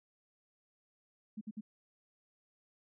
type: tone bursts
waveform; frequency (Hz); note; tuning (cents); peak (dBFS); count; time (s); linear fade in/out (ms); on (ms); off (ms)
sine; 214.6; A3; -43; -39; 3; 1.37-1.61; 10; 42; 57
effects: none